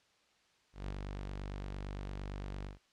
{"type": "tone with ADSR envelope", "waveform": "sawtooth", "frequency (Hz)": 48.79, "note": "G1", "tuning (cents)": -7, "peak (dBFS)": -33, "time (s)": [0.73, 2.79], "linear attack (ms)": 150, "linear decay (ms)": 54, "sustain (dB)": -3, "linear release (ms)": 150, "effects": ["white hiss -70 dBFS RMS until 2.92 s", "low-pass 5000 Hz 12 dB/octave"]}